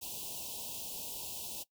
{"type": "band-stop noise", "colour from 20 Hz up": "white", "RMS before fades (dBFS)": -42, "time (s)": [0.01, 1.64], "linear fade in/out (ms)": 20, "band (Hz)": [1000, 2600], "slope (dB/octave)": 96, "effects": ["noise-tail reverb RT60 0.1 s tail -19 dB re dry"]}